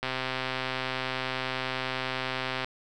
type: click train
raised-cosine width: 0.3 ms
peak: -14 dBFS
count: 341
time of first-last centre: 0.03-2.645 s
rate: 130 Hz
effects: none